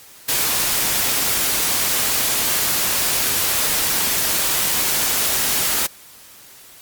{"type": "noise", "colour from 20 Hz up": "white", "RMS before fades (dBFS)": -19, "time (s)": [0.28, 5.87], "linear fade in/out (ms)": 10, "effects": ["white hiss -44 dBFS RMS until 6.81 s", "Opus 48 kbps"]}